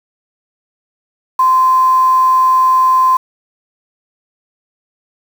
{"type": "tone with quantisation", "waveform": "sine", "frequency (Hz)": 1035, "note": "C6", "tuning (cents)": -19, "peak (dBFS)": -7, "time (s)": [1.39, 3.17], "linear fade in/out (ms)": 5, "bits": 5, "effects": []}